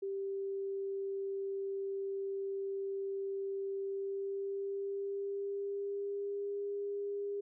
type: tone with pitch glide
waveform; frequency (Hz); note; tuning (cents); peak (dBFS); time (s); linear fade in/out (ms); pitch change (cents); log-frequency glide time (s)
sine; 392 to 404; G4 to G#4; 0 to -48; -35; 0.02-7.41; 10; +52; 3.83-6.63
effects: none